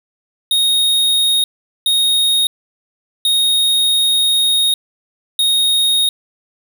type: tone bursts at uneven times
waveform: square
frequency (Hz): 3729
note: A#7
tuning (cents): 0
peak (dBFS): -12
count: 4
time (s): 0.51-1.44 / 1.86-2.47 / 3.25-4.74 / 5.39-6.09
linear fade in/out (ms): 2
effects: 8-bit